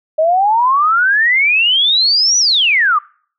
sine exponential two-way sweep, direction up then down, 613 to 6000 to 1146 Hz, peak -9 dBFS, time 0.18-2.99 s, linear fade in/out 10 ms, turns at 2.38 s, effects noise-tail reverb RT60 0.5 s tail -25 dB re dry

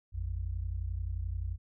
sine tone pair together, 55.43 / 86.9 Hz, A1 / F2, +13 / -8 cents, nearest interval minor sixth, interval 779 cents, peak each -35 / -35 dBFS, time 0.12-1.58 s, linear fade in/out 50 ms, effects none

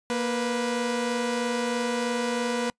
sawtooth tone pair together, 235.4 / 493.9 Hz, A#3 / B4, +17 / 0 cents, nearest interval octave + minor second, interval 1283 cents, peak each -24 dBFS, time 0.1-2.7 s, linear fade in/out 0 ms, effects noise-tail reverb RT60 0.1 s tail -26 dB re dry + resampled to 22050 Hz

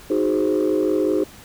sine chord, Ab dominant seventh, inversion second, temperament equal, 311.1 / 370 / 415.3 / 523.3 Hz, Eb4 / Gb4 / Ab4 / C5, 0 / 0 / 0 / 0 cents, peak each -20 / -21 / -21 / -24 dBFS, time 0.1-1.24 s, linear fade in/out 5 ms, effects tanh soft clip ceiling -11 dBFS + pink hiss -44 dBFS RMS until 1.44 s

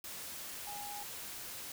sine tone in noise, 821 Hz, G#5, 20 cents flat, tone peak -44 dBFS, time 0.67-1.03 s, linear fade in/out 2 ms, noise white, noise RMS -45 dBFS, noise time 0.04-1.72 s, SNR -2 dB, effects none

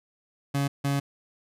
30% pulse tone bursts at uneven times, 140.3 Hz, C#3, 21 cents sharp, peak -21 dBFS, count 2, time 0.54-0.68 / 0.84-1 s, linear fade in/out 10 ms, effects resampled to 32000 Hz

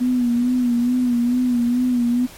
sine tone with vibrato, 244.7 Hz, B3, 16 cents flat, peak -15 dBFS, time 0-2.27 s, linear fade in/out 20 ms, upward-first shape sine, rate 2.3 Hz, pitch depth 51 cents each way, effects pink hiss -41 dBFS RMS until 2.37 s + MP3 64 kbps

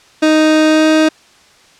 30% pulse tone with pitch glide, 311.1 to 313.1 Hz, D#4 to D#4, 0 to +11 cents, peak -5 dBFS, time 0.22-1.09 s, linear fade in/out 10 ms, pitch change +11 cents, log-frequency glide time 0.67-0.87 s, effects white hiss -46 dBFS RMS until 1.79 s + low-pass 6000 Hz 12 dB/octave

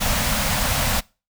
pink band-stop noise, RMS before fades -21 dBFS, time 0-1.01 s, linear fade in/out 20 ms, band 260 to 510 Hz, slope 48 dB/octave, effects noise-tail reverb RT60 0.3 s tail -23 dB re dry

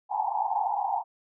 white band-pass noise, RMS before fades -28 dBFS, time 0.09-1.04 s, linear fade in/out 50 ms, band 750 to 920 Hz, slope 96 dB/octave, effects none

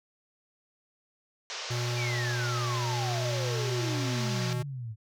white band-pass noise, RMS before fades -38 dBFS, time 1.5-4.53 s, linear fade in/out 0 ms, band 420 to 6300 Hz, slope 48 dB/octave
square tone with pitch glide, 121 to 123.04 Hz, B2 to B2, -35 to -6 cents, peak -30 dBFS, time 1.7-4.63 s, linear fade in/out 10 ms, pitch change +29 cents, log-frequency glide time 2.97-4.23 s
sine exponential sweep, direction down, 2444 to 104.6 Hz, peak -34 dBFS, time 1.95-4.96 s, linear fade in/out 50 ms
effects none

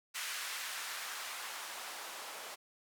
blue noise with band-pass filter sweep, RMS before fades -43 dBFS, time 0.14-2.56 s, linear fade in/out 20 ms, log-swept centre 1700 to 660 Hz, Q 1, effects none

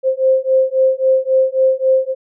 sine beating tone pair, 523.3 / 527 Hz, C5 / C5, 0 / +12 cents, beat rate 3.7 Hz, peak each -14 dBFS, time 0.03-2.15 s, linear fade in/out 50 ms, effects none

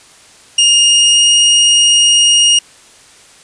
sawtooth tone with pitch glide, 2840 to 2858 Hz, F7 to F7, +28 to +39 cents, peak -3 dBFS, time 0.58-2.59 s, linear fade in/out 5 ms, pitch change +11 cents, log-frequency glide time 0.82-1.32 s, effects white hiss -42 dBFS RMS until 3.43 s + resampled to 22050 Hz

